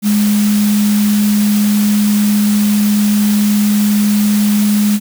sine tone in noise, 208 Hz, G#3, 3 cents sharp, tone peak -9 dBFS, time 0.02-5 s, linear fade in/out 50 ms, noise white, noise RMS -23 dBFS, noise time 0.02-5 s, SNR +11 dB, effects none

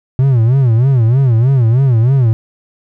triangle tone with vibrato, 124 Hz, B2, 7 cents sharp, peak -5 dBFS, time 0.19-2.33 s, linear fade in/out 0 ms, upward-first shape sine, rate 3.2 Hz, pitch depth 190 cents each way, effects none

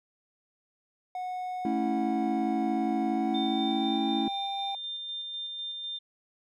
triangle tone with pitch glide, 733 to 790.2 Hz, F#5 to G5, -16 to +14 cents, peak -30 dBFS, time 1.15-4.75 s, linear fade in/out 2 ms, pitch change +130 cents, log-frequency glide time 3.11-4.07 s
triangle chord, A major, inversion none, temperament equal, 220 / 277.2 / 329.6 Hz, A3 / C#4 / E4, 0 / 0 / 0 cents, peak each -29 dBFS, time 1.65-4.28 s, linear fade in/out 2 ms
sine tone with tremolo, 3600 Hz, A7, 39 cents sharp, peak -33 dBFS, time 3.34-5.99 s, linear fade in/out 10 ms, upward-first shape square, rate 4 Hz, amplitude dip 25%
effects none

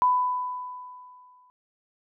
sine tone with exponential decay, 998 Hz, B5, 18 cents sharp, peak -16 dBFS, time 0.02-1.5 s, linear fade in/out 0 ms, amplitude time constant 320 ms, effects none

